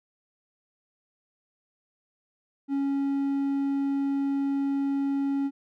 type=tone; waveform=triangle; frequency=277.2 Hz; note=C#4; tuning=in tune; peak=-22 dBFS; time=2.68-5.51 s; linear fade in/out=50 ms; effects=none